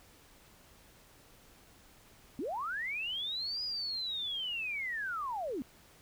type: linear two-way sweep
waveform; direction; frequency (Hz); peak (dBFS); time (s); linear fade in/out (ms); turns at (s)
sine; up then down; 229.7 to 4978 to 229.7; -34; 2.39-5.62; 0; 3.63
effects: pink hiss -60 dBFS RMS until 6.01 s